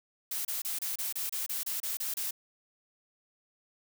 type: noise bursts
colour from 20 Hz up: blue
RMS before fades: -34 dBFS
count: 12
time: 0.31-2.309 s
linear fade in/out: 5 ms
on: 140 ms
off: 29 ms
effects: none